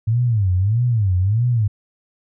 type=tone with vibrato; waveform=sine; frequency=105.6 Hz; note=G#2; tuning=29 cents sharp; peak=-14 dBFS; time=0.07-1.68 s; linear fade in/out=10 ms; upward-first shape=sine; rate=1.6 Hz; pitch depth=270 cents each way; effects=none